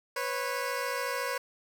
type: tone pair together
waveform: 15% pulse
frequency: 493.9 / 547.7 Hz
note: B4 / C#5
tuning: 0 / -21 cents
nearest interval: major second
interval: 179 cents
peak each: -27 dBFS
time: 0.16-1.38 s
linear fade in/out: 5 ms
effects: none